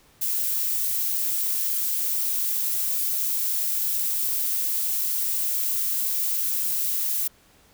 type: noise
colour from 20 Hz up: violet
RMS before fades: -25 dBFS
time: 0.21-7.28 s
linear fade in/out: 10 ms
effects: pink hiss -57 dBFS RMS until 7.73 s